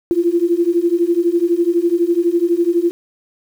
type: beating tone pair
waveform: sine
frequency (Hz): 337.3 / 349.3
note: E4 / F4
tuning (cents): +40 / 0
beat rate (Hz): 12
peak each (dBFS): -16 / -15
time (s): 0.11-2.91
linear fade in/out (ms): 0
effects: 7-bit